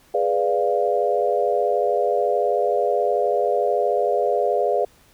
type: chord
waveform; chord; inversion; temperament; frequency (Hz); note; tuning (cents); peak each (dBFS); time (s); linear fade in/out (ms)
sine; G# diminished seventh; none; equal; 415.3 / 493.9 / 587.3 / 698.5; G#4 / B4 / D5 / F5; 0 / 0 / 0 / 0; -23; 0.14-4.85; 5
effects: pink hiss -55 dBFS RMS until 5.13 s